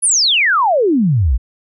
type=exponential sweep; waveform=sine; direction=down; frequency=10740 to 51.91 Hz; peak=-10 dBFS; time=0.02-1.38 s; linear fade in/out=20 ms; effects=none